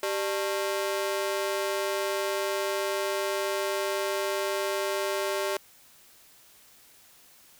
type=ring-modulated tone; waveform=sawtooth; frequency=493.9 Hz; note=B4; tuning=in tune; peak=-20 dBFS; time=0.03-5.57 s; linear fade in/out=2 ms; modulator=104 Hz; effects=white hiss -56 dBFS RMS until 7.59 s